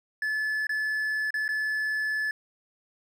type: tone with dropouts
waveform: triangle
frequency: 1728 Hz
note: A6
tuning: 32 cents flat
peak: -24 dBFS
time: 0.22-2.31 s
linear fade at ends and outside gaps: 2 ms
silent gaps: 0.669-0.693 / 1.306-1.341 / 1.48-1.489 s
effects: none